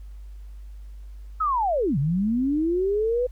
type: linear two-way sweep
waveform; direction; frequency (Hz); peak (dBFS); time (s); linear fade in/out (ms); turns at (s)
sine; down then up; 1318.5 to 130.5 to 506; -20; 1.4-3.27; 10; 1.98
effects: added 50 Hz sine -37 dBFS peak until 3.31 s + pink hiss -64 dBFS RMS until 3.31 s